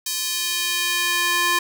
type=tone with high-pass filter sweep; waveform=square; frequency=349.2 Hz; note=F4; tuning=in tune; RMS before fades=-22 dBFS; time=0.06-1.59 s; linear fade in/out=5 ms; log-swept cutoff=4900 to 1200 Hz; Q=1; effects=none